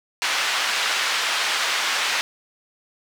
pink band-pass noise, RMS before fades -23 dBFS, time 0.22-2.21 s, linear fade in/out 0 ms, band 1300 to 4900 Hz, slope 12 dB/octave, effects none

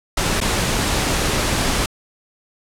pink noise with dropouts, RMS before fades -19 dBFS, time 0.17-1.86 s, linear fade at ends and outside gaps 5 ms, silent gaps 0.404-0.412 s, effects low-pass 10000 Hz 12 dB/octave

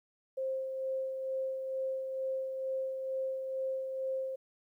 sine tone with tremolo, 528 Hz, C5, 16 cents sharp, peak -31 dBFS, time 0.37-4.36 s, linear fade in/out 10 ms, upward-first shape sine, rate 2.2 Hz, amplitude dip 40%, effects 12-bit

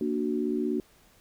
sine chord, Bb augmented, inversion none, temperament equal, 233.1 / 293.7 / 370 Hz, Bb3 / D4 / F#4, 0 / 0 / 0 cents, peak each -30 dBFS, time 0.01-0.8 s, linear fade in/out 2 ms, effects pink hiss -60 dBFS RMS until 1.2 s

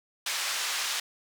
white band-pass noise, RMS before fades -31 dBFS, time 0.26-1 s, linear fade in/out 5 ms, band 970 to 5900 Hz, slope 12 dB/octave, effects none

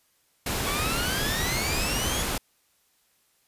pink noise, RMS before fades -28 dBFS, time 0.46-2.38 s, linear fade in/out 5 ms
20% pulse exponential sweep, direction up, 1108.7 to 3435 Hz, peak -25 dBFS, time 0.66-2.23 s, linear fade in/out 10 ms
effects white hiss -67 dBFS RMS until 3.47 s + resampled to 32000 Hz

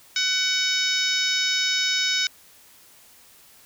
harmonic tone with a mistuned harmonic, 750 Hz, F#5, 23 cents sharp, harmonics 2 / 3 / 4 / 5 / 6 / 7 / 8 / 9, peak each -29 / -27 / -31 / -26 / -36 / -26 / -32 / -36 dBFS, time 0.16-2.27 s, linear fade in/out 2 ms, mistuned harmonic 9, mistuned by +33 cents, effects white hiss -52 dBFS RMS until 3.65 s

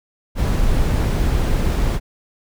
brown noise, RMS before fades -17 dBFS, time 0.35-2 s, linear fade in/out 50 ms, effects none

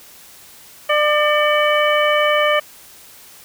harmonic tone with a mistuned harmonic, 598 Hz, D5, 31 cents sharp, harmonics 1 / 2 / 3 / 4 / 5, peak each -16 / -19 / -21 / -22 / -23 dBFS, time 0.89-2.6 s, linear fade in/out 10 ms, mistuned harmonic 4, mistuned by -81 cents, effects white hiss -43 dBFS RMS until 3.44 s

